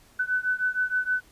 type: beating tone pair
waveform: sine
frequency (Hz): 1500 / 1506.4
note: F#6 / F#6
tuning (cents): +23 / +31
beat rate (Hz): 6.4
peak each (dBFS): -26 / -27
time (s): 0.19-1.21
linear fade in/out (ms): 10
effects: pink hiss -57 dBFS RMS until 1.31 s + resampled to 32000 Hz